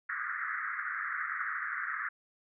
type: band-pass noise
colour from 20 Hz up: pink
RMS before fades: -36 dBFS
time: 0.09-2.09 s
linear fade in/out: 5 ms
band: 1200 to 2000 Hz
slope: 96 dB/octave
effects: none